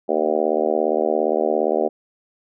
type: harmonic tone with a mistuned harmonic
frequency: 77.4 Hz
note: D#2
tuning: 9 cents flat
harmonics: 3 / 4 / 5 / 6 / 7 / 8 / 9 / 10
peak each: -30 / -28 / -23 / -24 / -24 / -24 / -26 / -30 dBFS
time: 0.08-1.89 s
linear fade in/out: 20 ms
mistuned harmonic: 3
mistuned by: -23 cents
effects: none